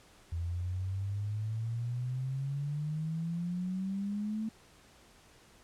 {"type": "exponential sweep", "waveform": "sine", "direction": "up", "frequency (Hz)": [83, 222], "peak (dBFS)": -32, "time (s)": [0.32, 4.49], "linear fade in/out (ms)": 5, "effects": ["pink hiss -60 dBFS RMS until 5.63 s", "low-pass 10000 Hz 12 dB/octave"]}